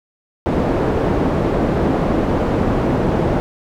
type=low-pass noise; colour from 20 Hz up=white; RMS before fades=-17 dBFS; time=0.46-3.4 s; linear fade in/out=0 ms; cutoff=480 Hz; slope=12 dB/octave; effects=none